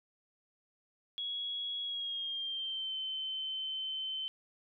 sine tone with pitch glide, 3335 to 3076 Hz, G#7 to G7, +7 to -33 cents, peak -35 dBFS, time 1.18-4.28 s, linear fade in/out 0 ms, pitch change -140 cents, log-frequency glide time 1.82-2.96 s, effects none

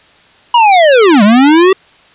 square linear two-way sweep, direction down then up, 980 to 196.3 to 390.5 Hz, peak -4 dBFS, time 0.54-1.73 s, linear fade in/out 5 ms, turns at 1.23 s, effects white hiss -44 dBFS RMS until 2.14 s + resampled to 8000 Hz

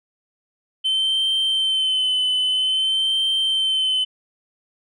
sine tone with vibrato, 3074 Hz, G7, 35 cents flat, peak -15 dBFS, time 0.84-4.05 s, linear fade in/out 20 ms, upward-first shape sine, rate 0.51 Hz, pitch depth 31 cents each way, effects tanh soft clip ceiling -16 dBFS

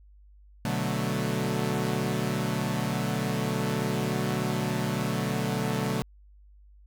sawtooth chord, B minor seventh, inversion none, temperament equal, 123.47 / 146.83 / 185 / 220 Hz, B2 / D3 / F#3 / A3, 0 / 0 / 0 / 0 cents, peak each -28 dBFS, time 0.65-6.02 s, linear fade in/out 0 ms, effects added 50 Hz sine -51 dBFS peak until 6.86 s

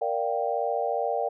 sine chord, G minor seventh, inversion first, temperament equal with one note detuned, 466.2 / 587.3 / 701.7 / 784 Hz, Bb4 / D5 / F5 / G5, 0 / 0 / +8 / 0 cents, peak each -30 dBFS, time 0.01-1.29 s, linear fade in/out 10 ms, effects none

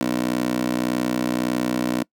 15% pulse tone with high-pass filter, 61.74 Hz, B1, in tune, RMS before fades -23 dBFS, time 0.01-2.03 s, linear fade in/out 0 ms, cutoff 290 Hz, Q 2.7, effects noise-tail reverb RT60 0.1 s tail -24 dB re dry

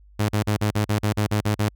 sawtooth tone bursts, 105 Hz, G#2, 19 cents sharp, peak -15 dBFS, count 11, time 0.19-1.69 s, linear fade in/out 10 ms, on 100 ms, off 40 ms, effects added 50 Hz sine -48 dBFS peak until 1.75 s

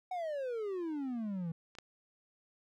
triangle exponential sweep, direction down, 754 to 160 Hz, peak -33 dBFS, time 0.11-1.52 s, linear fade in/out 5 ms
clicks, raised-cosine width 0.2 ms, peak -36 / -27 dBFS, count 2, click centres 1.752 / 1.786 s
effects none

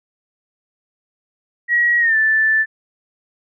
sine tone with pitch glide, 1908 to 1759.8 Hz, A#6 to A6, +40 to 0 cents, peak -12 dBFS, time 1.68-2.66 s, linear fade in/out 50 ms, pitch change -140 cents, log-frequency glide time 1.99-2.16 s, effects none

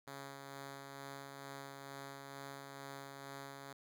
5% pulse tone with tremolo, 138.4 Hz, C#3, 2 cents flat, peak -35 dBFS, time 0.07-3.73 s, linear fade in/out 5 ms, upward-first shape sine, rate 2.2 Hz, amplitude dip 30%, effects none

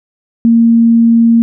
sine tone, 230.8 Hz, A#3, 17 cents flat, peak -4 dBFS, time 0.45-1.42 s, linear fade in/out 0 ms, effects none

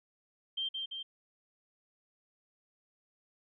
sine tone with echo, 3156 Hz, G7, 11 cents sharp, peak -32 dBFS, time 0.57-0.69 s, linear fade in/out 10 ms, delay 170 ms, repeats 2, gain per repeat -3 dB, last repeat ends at 1.03 s, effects none

